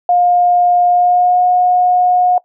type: tone with pitch glide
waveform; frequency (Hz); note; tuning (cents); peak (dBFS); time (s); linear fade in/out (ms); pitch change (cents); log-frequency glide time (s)
sine; 710 to 722.8; F5 to F#5; +28 to -41; -8; 0.09-2.38; 2; +31; 0.88-1.44
effects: noise-tail reverb RT60 0.1 s tail -20 dB re dry

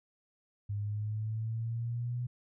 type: exponential sweep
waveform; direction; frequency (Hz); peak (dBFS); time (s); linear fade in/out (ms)
sine; up; 101.6 to 123.47; -32; 0.69-2.27; 10
effects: none

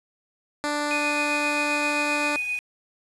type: tone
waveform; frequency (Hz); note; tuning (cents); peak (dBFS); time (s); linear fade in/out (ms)
10% pulse; 294.4; D4; +4; -16; 0.64-2.36; 0
type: tone with tremolo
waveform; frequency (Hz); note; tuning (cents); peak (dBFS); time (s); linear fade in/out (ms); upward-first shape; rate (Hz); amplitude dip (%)
sine; 2484; D#7; -3; -23; 0.91-2.59; 0; triangle; 7.6; 45
effects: resampled to 24000 Hz + 7-bit

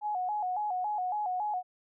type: tone with vibrato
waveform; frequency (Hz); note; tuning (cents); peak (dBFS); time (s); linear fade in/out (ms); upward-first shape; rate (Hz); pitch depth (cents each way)
sine; 784; G5; 0; -29; 0.01-1.63; 50; square; 3.6; 120
effects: none

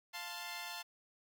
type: chord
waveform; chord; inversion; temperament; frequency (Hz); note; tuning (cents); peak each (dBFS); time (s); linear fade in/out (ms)
10% pulse; F major; none; equal; 698.5 / 880 / 1046.5; F5 / A5 / C6; 0 / 0 / 0; -39 / -37 / -40; 0.13-0.83; 20
effects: none

